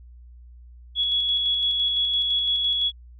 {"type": "tone with tremolo", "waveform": "sine", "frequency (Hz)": 3364, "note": "G#7", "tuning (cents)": 22, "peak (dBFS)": -19, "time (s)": [0.95, 2.92], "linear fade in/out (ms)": 50, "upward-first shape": "square", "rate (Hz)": 5.9, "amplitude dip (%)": 25, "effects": ["added 60 Hz sine -43 dBFS peak until 3.19 s"]}